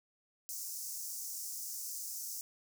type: high-pass noise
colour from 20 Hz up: pink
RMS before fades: -42 dBFS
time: 0.49-2.41 s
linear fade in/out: 0 ms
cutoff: 5400 Hz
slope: 48 dB/octave
effects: none